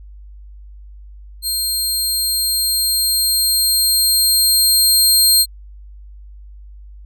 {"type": "tone with level ramp", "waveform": "20% pulse", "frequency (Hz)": 4200, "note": "C8", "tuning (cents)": 6, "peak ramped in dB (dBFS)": [-12, -3], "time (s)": [1.42, 5.46], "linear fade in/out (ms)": 50, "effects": ["added 50 Hz sine -35 dBFS peak until 7.05 s"]}